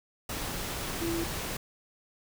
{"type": "tone in noise", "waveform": "sine", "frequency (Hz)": 334.9, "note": "E4", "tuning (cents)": 27, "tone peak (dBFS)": -30, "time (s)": [1.01, 1.24], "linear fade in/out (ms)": 5, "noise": "pink", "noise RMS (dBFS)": -35, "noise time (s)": [0.29, 1.57], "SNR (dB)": 2, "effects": []}